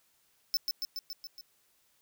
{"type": "tone with echo", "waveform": "square", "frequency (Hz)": 5280, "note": "E8", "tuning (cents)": 2, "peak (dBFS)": -26, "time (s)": [0.54, 0.57], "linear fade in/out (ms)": 0, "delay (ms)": 140, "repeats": 6, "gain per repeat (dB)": -3, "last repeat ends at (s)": 1.41, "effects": ["white hiss -70 dBFS RMS until 2.01 s"]}